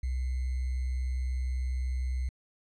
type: tone with sample-and-hold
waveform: sine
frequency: 63.6 Hz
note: C2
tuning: 48 cents flat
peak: -28 dBFS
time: 0.03-2.29 s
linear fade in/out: 5 ms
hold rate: 2100 Hz
effects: resampled to 22050 Hz